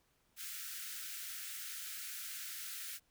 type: high-pass noise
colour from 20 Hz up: white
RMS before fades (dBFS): -45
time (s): 0.36-3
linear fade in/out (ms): 50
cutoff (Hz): 1300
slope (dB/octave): 96
effects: pink hiss -75 dBFS RMS until 3.1 s